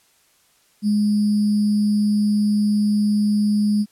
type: tone with sample-and-hold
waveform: sine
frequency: 208.6 Hz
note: G#3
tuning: 8 cents sharp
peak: -15 dBFS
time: 0.82-3.86 s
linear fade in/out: 50 ms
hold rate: 4900 Hz
effects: white hiss -59 dBFS RMS until 3.91 s + low-pass 12000 Hz 12 dB/octave